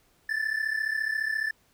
triangle tone pair together, 1737.5 / 1772 Hz, A6 / A6, -22 / +12 cents, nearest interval unison, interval 34 cents, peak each -28 / -27 dBFS, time 0.29-1.51 s, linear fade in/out 5 ms, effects pink hiss -65 dBFS RMS until 1.73 s

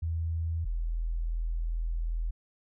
sine tone pair in turn, 82.3 / 41.29 Hz, E2 / E1, -2 / +4 cents, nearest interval octave, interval 1194 cents, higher first, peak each -28 dBFS, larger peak neither, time 0.02-0.65 / 0.65-2.31 s, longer second, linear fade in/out 10 ms, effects none

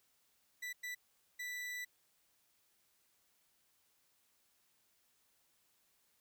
40% pulse tone bursts at uneven times, 1975.5 Hz, B6, in tune, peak -40 dBFS, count 3, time 0.62-0.73 / 0.83-0.95 / 1.39-1.85 s, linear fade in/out 10 ms, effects white hiss -75 dBFS RMS until 6.2 s

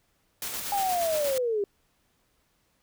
white noise with tremolo, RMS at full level -33 dBFS, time 0.42-1.38 s, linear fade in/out 2 ms, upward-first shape square, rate 8.5 Hz, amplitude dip 30%
sine linear sweep, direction down, 820 to 392 Hz, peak -24 dBFS, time 0.72-1.64 s, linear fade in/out 2 ms
effects pink hiss -70 dBFS RMS until 2.82 s

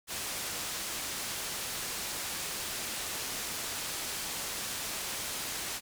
white low-pass noise, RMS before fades -37 dBFS, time 0.07-5.81 s, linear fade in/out 50 ms, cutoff 10000 Hz, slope 12 dB/octave, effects none

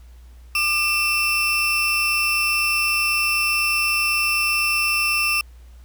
35% pulse tone pair together, 1195 / 2683 Hz, D6 / E7, +30 / +30 cents, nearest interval octave + major second, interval 1400 cents, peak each -25 / -17 dBFS, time 0.55-5.41 s, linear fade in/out 2 ms, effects added 60 Hz sine -41 dBFS peak until 5.84 s + pink hiss -58 dBFS RMS until 5.84 s

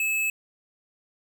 sine tone with hard clipping, 2600 Hz, E7, 24 cents flat, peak -24 dBFS, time 0-0.3 s, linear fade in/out 2 ms, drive 17 dB, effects none

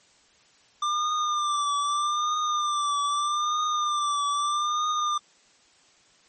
square tone with vibrato, 1189 Hz, D6, 21 cents sharp, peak -24 dBFS, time 0.82-5.18 s, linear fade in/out 5 ms, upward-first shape triangle, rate 0.8 Hz, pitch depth 62 cents each way, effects white hiss -59 dBFS RMS until 6.28 s + MP3 32 kbps

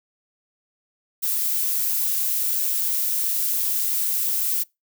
violet noise, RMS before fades -23 dBFS, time 1.22-4.64 s, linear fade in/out 20 ms, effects noise-tail reverb RT60 0.2 s tail -24 dB re dry

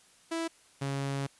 sawtooth tone pair in turn, 329.6 / 138.26 Hz, E4 / C#3, 0 / -4 cents, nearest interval octave + minor third, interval 1504 cents, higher first, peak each -27 dBFS, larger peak neither, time 0.31-0.48 / 0.81-1.27 s, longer second, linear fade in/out 10 ms, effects white hiss -61 dBFS RMS until 1.39 s + resampled to 24000 Hz

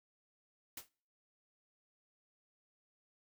white noise with exponential decay, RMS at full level -41 dBFS, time 0.77-0.89 s, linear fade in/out 5 ms, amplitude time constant 25 ms, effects noise-tail reverb RT60 0.5 s tail -26 dB re dry

